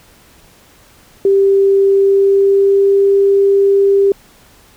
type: tone with pitch glide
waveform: sine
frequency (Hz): 392.8 to 396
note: G4 to G4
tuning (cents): +4 to +18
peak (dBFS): -7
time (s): 1.25-4.12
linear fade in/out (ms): 2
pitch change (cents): +14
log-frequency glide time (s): 1.88-3.02
effects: pink hiss -46 dBFS RMS until 4.76 s